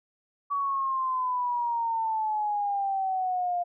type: exponential sweep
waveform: sine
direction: down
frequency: 1137 to 698.5 Hz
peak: -25 dBFS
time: 0.5-3.64 s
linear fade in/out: 20 ms
effects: none